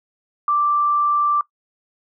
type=tone; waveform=sine; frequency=1174.7 Hz; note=D6; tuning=in tune; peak=-15 dBFS; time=0.48-1.41 s; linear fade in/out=2 ms; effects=noise-tail reverb RT60 0.1 s tail -18 dB re dry